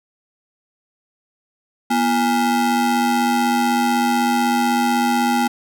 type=ring-modulated tone; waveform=square; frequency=290 Hz; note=D4; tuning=22 cents flat; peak=-13 dBFS; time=1.9-5.48 s; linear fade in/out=10 ms; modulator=532 Hz; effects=none